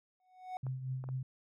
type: tone with exponential growth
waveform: triangle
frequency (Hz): 740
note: F#5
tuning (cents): 0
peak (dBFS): -33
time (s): 0.2-0.57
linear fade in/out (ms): 1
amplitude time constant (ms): 79
type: tone with tremolo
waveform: sine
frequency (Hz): 130.2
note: C3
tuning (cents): -8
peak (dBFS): -33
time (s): 0.63-1.23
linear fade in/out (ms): 5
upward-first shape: triangle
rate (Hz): 4.3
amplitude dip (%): 65
type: clicks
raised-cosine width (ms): 1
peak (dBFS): -35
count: 3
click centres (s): 0.667 / 1.04 / 1.089
effects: none